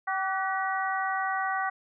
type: harmonic tone with a mistuned harmonic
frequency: 384.5 Hz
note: G4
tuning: 33 cents flat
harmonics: 2 / 3 / 4 / 5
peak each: -30 / -32 / -33 / -34 dBFS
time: 0.07-1.7 s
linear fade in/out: 10 ms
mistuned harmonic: 4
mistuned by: -49 cents
effects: none